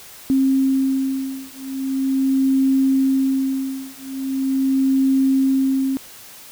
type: beating tone pair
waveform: sine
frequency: 267.2 / 267.61 Hz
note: C4 / C4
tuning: +36 / +39 cents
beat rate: 0.41 Hz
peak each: -19 dBFS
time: 0.3-5.97 s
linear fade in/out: 0 ms
effects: white hiss -41 dBFS RMS until 6.51 s